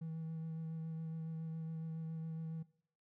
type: tone with vibrato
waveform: triangle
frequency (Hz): 161.4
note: E3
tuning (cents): -36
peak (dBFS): -38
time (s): 0.01-2.63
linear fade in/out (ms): 10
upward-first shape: sine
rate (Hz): 7.2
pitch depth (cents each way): 15
effects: noise-tail reverb RT60 0.6 s tail -20 dB re dry + tanh soft clip ceiling -34 dBFS